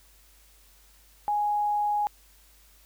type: tone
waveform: sine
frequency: 830.6 Hz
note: G#5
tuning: in tune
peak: -23 dBFS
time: 1.28-2.07 s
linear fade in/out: 0 ms
effects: added 50 Hz sine -58 dBFS peak until 2.85 s + white hiss -59 dBFS RMS until 2.85 s